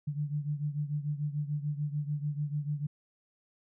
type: beating tone pair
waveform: sine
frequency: 145.8 / 152.6 Hz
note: D3 / D#3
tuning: -12 / -33 cents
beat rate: 6.8 Hz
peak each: -32 / -36 dBFS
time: 0.07-2.87 s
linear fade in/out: 10 ms
effects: none